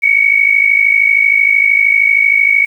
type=tone pair together; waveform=sine; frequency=2214 / 2267 Hz; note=C#7 / C#7; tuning=-3 / +38 cents; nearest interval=unison; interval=41 cents; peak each=-10 dBFS; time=0.02-2.66 s; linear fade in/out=20 ms; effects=7-bit